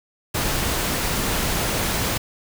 pink noise, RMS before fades -23 dBFS, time 0.34-2.18 s, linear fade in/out 10 ms, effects none

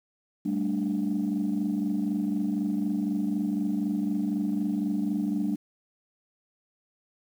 sine chord, G suspended second, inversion none, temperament equal, 196 / 220 / 293.7 Hz, G3 / A3 / D4, 0 / 0 / 0 cents, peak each -28 / -29 / -28 dBFS, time 0.45-5.56 s, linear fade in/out 10 ms, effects tanh soft clip ceiling -19 dBFS + 9-bit

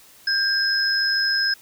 sine tone pair together, 1596 / 5123 Hz, G6 / D#8, +31 / +50 cents, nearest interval octave + minor sixth, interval 2019 cents, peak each -21 dBFS, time 0.27-1.54 s, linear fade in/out 5 ms, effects white hiss -50 dBFS RMS until 1.61 s

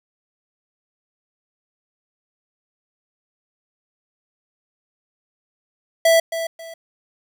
square tone with echo, 659.3 Hz, E5, in tune, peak -12 dBFS, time 6.05-6.2 s, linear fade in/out 5 ms, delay 270 ms, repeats 2, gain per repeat -11 dB, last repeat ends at 6.74 s, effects 9-bit

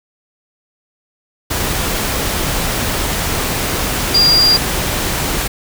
sine tone in noise, 4792 Hz, D8, 34 cents sharp, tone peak -8 dBFS, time 4.14-4.57 s, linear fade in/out 10 ms, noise pink, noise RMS -18 dBFS, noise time 1.5-5.48 s, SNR +7 dB, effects none

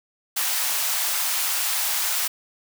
white high-pass noise, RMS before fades -24 dBFS, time 0.36-2.28 s, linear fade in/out 10 ms, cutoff 690 Hz, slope 24 dB/octave, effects none

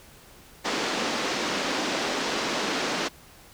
pink band-pass noise, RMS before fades -28 dBFS, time 0.64-3.09 s, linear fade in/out 20 ms, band 220 to 6100 Hz, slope 24 dB/octave, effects pink hiss -51 dBFS RMS until 3.53 s

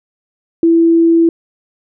sine tone, 332.4 Hz, E4, 15 cents sharp, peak -6 dBFS, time 0.63-1.29 s, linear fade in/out 2 ms, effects none

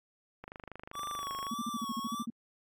click train, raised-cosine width 0.5 ms, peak -29 dBFS, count 27, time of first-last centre 0.44-1.468 s, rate 25.3 Hz
square tone with vibrato, 1137 Hz, C#6, 44 cents sharp, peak -37 dBFS, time 0.93-2.26 s, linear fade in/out 50 ms, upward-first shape sine, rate 1.7 Hz, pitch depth 64 cents each way
sine tone bursts, 230 Hz, A#3, 23 cents flat, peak -33 dBFS, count 11, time 1.51-2.302 s, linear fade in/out 5 ms, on 32 ms, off 44 ms
effects AAC 64 kbps

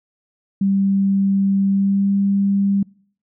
sine tone with pitch glide, 196 to 198.28 Hz, G3 to G3, 0 to +20 cents, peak -14 dBFS, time 0.61-2.83 s, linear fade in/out 5 ms, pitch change +20 cents, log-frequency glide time 1.69-2.11 s, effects noise-tail reverb RT60 0.6 s tail -26 dB re dry

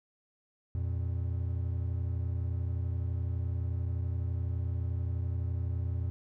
triangle tone pair together, 85.5 / 117.19 Hz, F2 / A#2, -36 / +10 cents, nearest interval perfect fourth, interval 546 cents, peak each -29 / -34 dBFS, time 0.75-6.1 s, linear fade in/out 0 ms, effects none

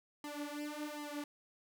sawtooth tone with flanger, 295.6 Hz, D4, 11 cents sharp, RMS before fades -43 dBFS, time 0.24-1.24 s, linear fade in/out 2 ms, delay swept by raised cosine 0.98 to 6.38 ms, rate 1.3 Hz, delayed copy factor +1, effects none

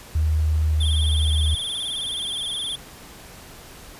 sine tone with pitch glide, 77.8 to 77.08 Hz, D#2 to D#2, 0 to -16 cents, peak -17 dBFS, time 0.15-1.55 s, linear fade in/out 5 ms, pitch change -16 cents, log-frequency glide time 0.62-0.8 s
square tone with vibrato, 3366 Hz, G#7, 23 cents sharp, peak -26 dBFS, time 0.8-2.76 s, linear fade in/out 10 ms, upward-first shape sine, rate 19 Hz, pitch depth 94 cents each way
effects pink hiss -43 dBFS RMS until 3.99 s + resampled to 32000 Hz

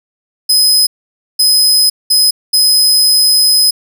sawtooth tone bursts at uneven times, 5050 Hz, D#8, 25 cents sharp, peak -4 dBFS, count 4, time 0.49-0.87 / 1.39-1.9 / 2.1-2.31 / 2.53-3.71 s, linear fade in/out 10 ms, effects none

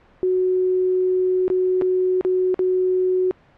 sine tone with dropouts, 369.1 Hz, F#4, 4 cents flat, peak -16 dBFS, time 0.23-3.31 s, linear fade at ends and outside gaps 0 ms, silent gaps 1.48-1.501 / 1.813-1.82 / 2.21-2.249 / 2.543-2.592 s, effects pink hiss -53 dBFS RMS until 3.57 s + low-pass 2000 Hz 12 dB/octave

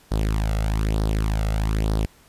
sawtooth tone with flanger, 53.4 Hz, G#1, 49 cents sharp, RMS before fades -22 dBFS, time 0.11-2.06 s, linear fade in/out 10 ms, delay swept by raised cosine 0.2 to 1.5 ms, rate 1.1 Hz, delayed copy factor +0.7, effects pink hiss -54 dBFS RMS until 2.28 s + resampled to 32000 Hz

